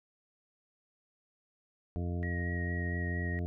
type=harmonic tone; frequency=87.31 Hz; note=F2; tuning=in tune; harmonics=1 / 2 / 3 / 4 / 5 / 7 / 8; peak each=-33 / -39 / -43 / -45 / -47 / -50 / -51 dBFS; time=1.96-3.46 s; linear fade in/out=0 ms
type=tone with vibrato; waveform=sine; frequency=1890 Hz; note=A#6; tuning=23 cents sharp; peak=-39 dBFS; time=2.23-3.39 s; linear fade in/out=0 ms; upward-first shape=sine; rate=4.4 Hz; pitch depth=17 cents each way
effects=none